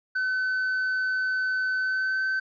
triangle tone with pitch glide, 1517 to 1537.3 Hz, F#6 to G6, +43 to -34 cents, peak -22 dBFS, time 0.15-2.4 s, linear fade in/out 10 ms, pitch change +23 cents, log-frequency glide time 1.78-2.23 s, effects resampled to 11025 Hz

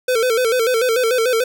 square tone with vibrato, 477.9 Hz, A#4, 43 cents sharp, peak -15 dBFS, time 0.08-1.44 s, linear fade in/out 5 ms, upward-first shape square, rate 6.8 Hz, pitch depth 99 cents each way, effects none

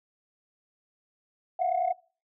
sine tone cluster, 669 / 707 / 738 Hz, E5 / F5 / F#5, +25 / +21 / -5 cents, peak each -29 / -28 / -26 dBFS, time 1.59-1.93 s, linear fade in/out 10 ms, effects noise-tail reverb RT60 0.4 s tail -24 dB re dry + tanh soft clip ceiling -18 dBFS

